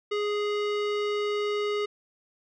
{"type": "tone with low-pass filter", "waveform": "square", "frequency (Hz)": 415.3, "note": "G#4", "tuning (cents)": 0, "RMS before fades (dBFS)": -28, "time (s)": [0.11, 1.86], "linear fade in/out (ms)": 10, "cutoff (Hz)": 3500, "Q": 1.3, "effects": []}